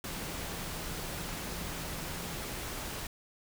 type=tone in noise; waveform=sine; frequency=168 Hz; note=E3; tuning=33 cents sharp; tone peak=-47 dBFS; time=0.1-2.35 s; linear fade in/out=2 ms; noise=pink; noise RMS=-39 dBFS; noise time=0.04-3.07 s; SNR=-11 dB; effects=none